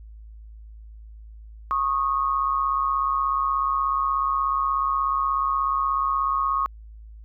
sine tone pair together, 1100 / 1236.6 Hz, C#6 / D#6, -14 / -11 cents, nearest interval major second, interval 203 cents, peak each -22 / -25 dBFS, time 1.71-6.66 s, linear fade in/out 0 ms, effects added 54 Hz sine -40 dBFS peak until 7.24 s

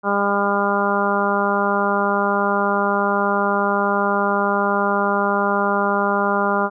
harmonic tone, 201.3 Hz, G3, 46 cents sharp, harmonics 1 / 2 / 3 / 4 / 5 / 6 / 7, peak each -24 / -24 / -24 / -24 / -24 / -24 / -24 dBFS, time 0.03-6.7 s, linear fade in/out 50 ms, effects none

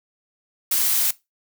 blue noise, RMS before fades -20 dBFS, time 0.71-1.11 s, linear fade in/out 5 ms, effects noise-tail reverb RT60 0.2 s tail -19 dB re dry

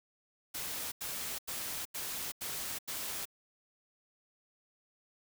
white noise bursts, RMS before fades -39 dBFS, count 6, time 0.54-3.255 s, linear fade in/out 10 ms, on 380 ms, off 87 ms, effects none

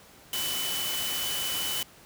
sine tone in noise, 2995 Hz, F#7, 20 cents sharp, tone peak -32 dBFS, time 0.33-1.83 s, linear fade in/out 2 ms, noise white, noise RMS -32 dBFS, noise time 0.33-1.83 s, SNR -3 dB, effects pink hiss -53 dBFS RMS until 2.05 s + high-pass 60 Hz 12 dB/octave

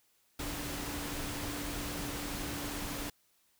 sine tone in noise, 289.7 Hz, D4, 24 cents flat, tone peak -43 dBFS, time 0.39-3.1 s, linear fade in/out 5 ms, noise pink, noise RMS -39 dBFS, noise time 0.39-3.1 s, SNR -7 dB, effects white hiss -71 dBFS RMS until 3.59 s

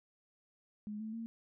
sine tone with pitch steps, 210 / 218.8 / 228 Hz, G#3 / A3 / A#3, +19 / -9 / -38 cents, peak -39 dBFS, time 0.87-1.26 s, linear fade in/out 0 ms, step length 130 ms, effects none

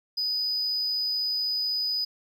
triangle tone, 4978 Hz, D#8, in tune, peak -23 dBFS, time 0.17-2.05 s, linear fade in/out 10 ms, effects tanh soft clip ceiling -20 dBFS

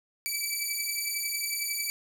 10% pulse beating tone pair, 2300 / 2311 Hz, D7 / D7, -37 / -28 cents, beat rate 11 Hz, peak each -24 / -23 dBFS, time 0.26-1.9 s, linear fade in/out 0 ms, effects none

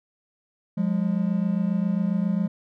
triangle tone pair together, 177.8 / 205.2 Hz, F3 / G#3, +31 / -21 cents, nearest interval major second, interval 248 cents, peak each -22 dBFS, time 0.77-2.48 s, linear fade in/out 10 ms, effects none

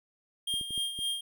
square tone with tremolo, 3215 Hz, G7, 43 cents sharp, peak -29 dBFS, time 0.47-1.21 s, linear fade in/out 5 ms, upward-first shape sine, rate 3.7 Hz, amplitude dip 65%
clicks, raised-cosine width 3 ms, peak -33 dBFS, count 5, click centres 0.54 / 0.612 / 0.707 / 0.778 / 0.99 s
effects none

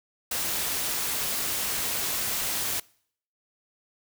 white noise with amplitude modulation, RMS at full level -27 dBFS, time 0.31-2.8 s, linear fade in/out 5 ms, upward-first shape sine, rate 270 Hz, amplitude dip 40%, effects noise-tail reverb RT60 0.6 s tail -24 dB re dry

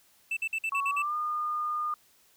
triangle tone bursts, 2652 Hz, E7, 10 cents sharp, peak -26 dBFS, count 7, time 0.31-1.022 s, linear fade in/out 5 ms, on 58 ms, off 51 ms
sine tone with pitch glide, 1116 to 1217 Hz, C#6 to D#6, +11 to -39 cents, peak -28 dBFS, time 0.72-1.94 s, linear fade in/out 2 ms, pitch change +150 cents, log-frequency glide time 0.87-1.15 s
effects white hiss -63 dBFS RMS until 2.36 s

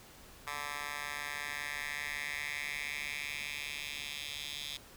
10% pulse tone with high-pass filter sweep, 145.4 Hz, D3, 17 cents flat, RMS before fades -40 dBFS, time 0.47-4.77 s, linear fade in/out 2 ms, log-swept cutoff 1300 to 3300 Hz, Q 3.2, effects pink hiss -55 dBFS RMS until 4.96 s

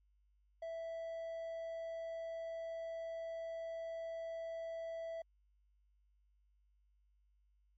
triangle tone, 659.3 Hz, E5, in tune, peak -39 dBFS, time 0.62-5.22 s, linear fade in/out 5 ms, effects added 50 Hz sine -70 dBFS peak until 7.77 s + MP3 32 kbps

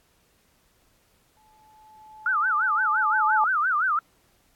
sine tone with exponential growth, 864 Hz, A5, 32 cents flat, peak -19 dBFS, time 1.37-3.44 s, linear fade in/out 1 ms, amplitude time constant 450 ms
sine tone with vibrato, 1352 Hz, E6, 43 cents sharp, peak -20 dBFS, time 2.26-3.99 s, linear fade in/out 2 ms, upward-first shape sine, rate 5.8 Hz, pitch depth 240 cents each way
effects pink hiss -64 dBFS RMS until 4.55 s + AAC 64 kbps

